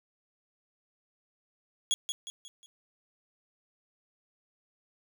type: tone with echo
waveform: 25% pulse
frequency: 3338 Hz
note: G#7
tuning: 8 cents sharp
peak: -21 dBFS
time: 1.91-1.94 s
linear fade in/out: 0 ms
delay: 180 ms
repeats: 4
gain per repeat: -7 dB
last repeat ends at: 2.66 s
effects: none